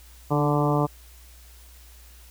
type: harmonic tone with a mistuned harmonic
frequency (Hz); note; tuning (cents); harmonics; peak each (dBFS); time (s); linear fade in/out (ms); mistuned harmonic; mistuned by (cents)
146.5; D3; -4; 1 / 2 / 3 / 4 / 5 / 6 / 7 / 8; -23 / -26 / -28 / -29 / -30 / -31 / -31 / -32; 0.3-0.87; 20; 2; +23
effects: added 60 Hz sine -47 dBFS peak until 2.3 s + white hiss -53 dBFS RMS until 2.3 s